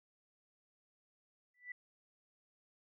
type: tone with exponential growth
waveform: sine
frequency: 1975.5 Hz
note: B6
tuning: in tune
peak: -39 dBFS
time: 1.54-1.72 s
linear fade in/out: 5 ms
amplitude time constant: 37 ms
effects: none